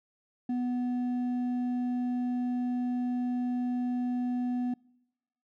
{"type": "tone with hard clipping", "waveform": "sine", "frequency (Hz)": 246.9, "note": "B3", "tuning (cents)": 0, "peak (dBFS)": -29, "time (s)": [0.49, 4.74], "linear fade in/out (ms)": 5, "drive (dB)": 4, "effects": ["noise-tail reverb RT60 0.9 s tail -26 dB re dry"]}